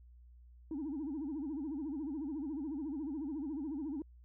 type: tone with vibrato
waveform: sine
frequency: 293.7 Hz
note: D4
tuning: in tune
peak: -35 dBFS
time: 0.71-4.02 s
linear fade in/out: 2 ms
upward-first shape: sine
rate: 14 Hz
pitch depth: 180 cents each way
effects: tanh soft clip ceiling -34 dBFS + added 60 Hz sine -55 dBFS peak until 4.24 s